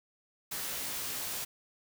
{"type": "noise with comb filter", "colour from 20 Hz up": "white", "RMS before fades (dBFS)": -37, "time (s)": [0.51, 1.45], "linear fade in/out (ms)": 10, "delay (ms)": 16, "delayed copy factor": 0.6, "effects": []}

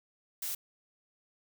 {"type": "noise", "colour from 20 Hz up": "blue", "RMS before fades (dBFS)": -36, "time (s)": [0.42, 0.55], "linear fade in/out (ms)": 5, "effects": []}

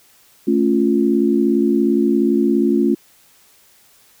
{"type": "chord", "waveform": "sine", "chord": "A augmented", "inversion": "none", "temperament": "equal", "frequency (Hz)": [220, 277.2, 349.2], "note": ["A3", "C#4", "E#4"], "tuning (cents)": [0, 0, 0], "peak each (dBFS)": -17, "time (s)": [0.47, 2.95], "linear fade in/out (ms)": 10, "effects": ["white hiss -52 dBFS RMS until 4.2 s"]}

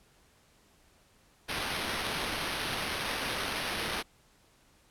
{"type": "noise with sample-and-hold", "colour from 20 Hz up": "violet", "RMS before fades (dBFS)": -34, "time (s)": [1.48, 4.03], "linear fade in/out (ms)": 20, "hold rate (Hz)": 7350, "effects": ["pink hiss -64 dBFS RMS until 4.9 s", "low-pass 12000 Hz 12 dB/octave"]}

